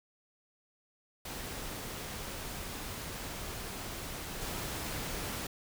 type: noise with level steps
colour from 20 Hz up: pink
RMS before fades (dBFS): -41 / -38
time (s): 1.25-5.47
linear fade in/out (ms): 5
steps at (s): 4.41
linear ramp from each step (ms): 10
effects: none